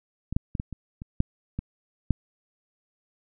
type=clicks; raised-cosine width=5 ms; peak=-18 / -10 / -17 / -17 / -23 / -24 / -8 / -17 / -8 dBFS; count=9; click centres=0.326 / 0.365 / 0.552 / 0.599 / 0.727 / 1.019 / 1.204 / 1.59 / 2.107 s; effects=none